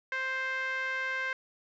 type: tone with band-pass filter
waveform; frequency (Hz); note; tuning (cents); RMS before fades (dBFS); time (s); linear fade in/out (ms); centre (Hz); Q
sawtooth; 524; C5; +2; -33; 0.12-1.33; 2; 1800; 6.2
effects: resampled to 16000 Hz